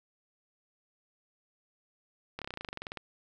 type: slowing click train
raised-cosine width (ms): 0.3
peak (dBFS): -22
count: 16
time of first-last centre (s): 2.39-2.973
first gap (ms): 27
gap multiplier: 1.05
effects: none